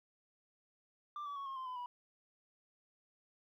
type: tone with pitch steps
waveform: sine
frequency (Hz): 1183 / 1146 / 1110.2 / 1075.5 / 1041.8 / 1009.2 / 977.7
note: D6 / D6 / C#6 / C6 / C6 / B5 / B5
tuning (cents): +12 / -43 / +2 / +47 / -8 / +37 / -18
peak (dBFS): -38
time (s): 1.16-1.86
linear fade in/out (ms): 2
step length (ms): 100
effects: tanh soft clip ceiling -40 dBFS + 13-bit